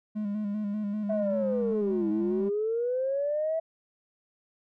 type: tone with vibrato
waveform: triangle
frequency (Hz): 207.7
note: G#3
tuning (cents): 0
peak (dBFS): -26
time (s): 0.15-2.5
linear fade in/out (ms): 20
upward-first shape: square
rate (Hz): 5.1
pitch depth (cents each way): 39
type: linear two-way sweep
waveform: sine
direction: down then up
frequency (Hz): 656 to 314.2 to 656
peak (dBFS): -25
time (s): 1.09-3.6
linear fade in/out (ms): 10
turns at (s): 2.11
effects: tanh soft clip ceiling -19 dBFS